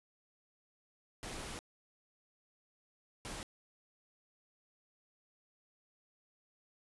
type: noise bursts at uneven times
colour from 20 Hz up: pink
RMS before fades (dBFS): -44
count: 2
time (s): 1.23-1.59 / 3.25-3.43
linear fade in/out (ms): 0
effects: resampled to 24000 Hz